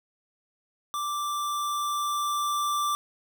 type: tone with level ramp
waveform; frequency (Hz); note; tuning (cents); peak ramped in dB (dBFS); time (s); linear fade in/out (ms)
square; 1174.7; D6; 0; -29 to -25; 0.94-2.95; 0
effects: none